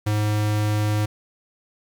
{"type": "tone", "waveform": "square", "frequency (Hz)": 105.6, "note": "G#2", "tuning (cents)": 29, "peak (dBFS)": -20, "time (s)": [0.06, 1.06], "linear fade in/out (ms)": 10, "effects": ["9-bit"]}